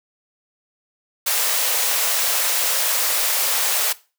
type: high-pass noise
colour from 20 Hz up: white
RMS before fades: -20 dBFS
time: 1.26-3.93 s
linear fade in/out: 10 ms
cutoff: 440 Hz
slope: 96 dB/octave
effects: noise-tail reverb RT60 0.3 s tail -18 dB re dry